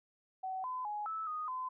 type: tone with pitch steps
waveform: sine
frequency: 755 / 1015 / 836 / 1308 / 1241 / 1022 Hz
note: F#5 / B5 / G#5 / E6 / D#6 / C6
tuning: +35 / +47 / +11 / -14 / -5 / -41 cents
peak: -36 dBFS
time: 0.43-1.69 s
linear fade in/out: 10 ms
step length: 210 ms
effects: none